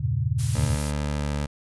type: chord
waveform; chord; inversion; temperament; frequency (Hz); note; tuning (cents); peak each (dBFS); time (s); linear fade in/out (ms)
sine; E diminished seventh; none; equal; 82.41 / 98 / 116.54 / 138.59; E2 / G2 / Bb2 / Db3; 0 / 0 / 0 / 0; -30 / -29 / -25 / -27; 0-0.76; 10
type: noise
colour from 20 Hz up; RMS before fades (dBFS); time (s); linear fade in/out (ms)
blue; -33; 0.38-0.92; 20
type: tone with pitch glide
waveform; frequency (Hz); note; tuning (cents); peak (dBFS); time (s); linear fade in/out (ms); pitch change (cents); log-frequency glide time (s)
20% pulse; 73.42 to 72.7; D2 to D2; 0 to -17; -20; 0.54-1.47; 20; -17; 1.19-1.26
effects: resampled to 24000 Hz